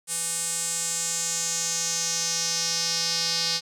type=tone with band-pass filter sweep; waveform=square; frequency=167.2 Hz; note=E3; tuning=25 cents sharp; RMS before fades=-27 dBFS; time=0.07-3.61 s; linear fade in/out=50 ms; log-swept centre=8700 to 4800 Hz; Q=3.9; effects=none